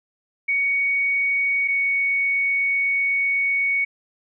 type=tone pair in turn; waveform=sine; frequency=2237 / 2228 Hz; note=C#7 / C#7; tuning=+15 / +8 cents; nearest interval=unison; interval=7 cents; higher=first; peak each=-18 dBFS; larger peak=neither; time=0.48-1.68 / 1.68-3.85 s; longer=second; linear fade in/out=10 ms; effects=none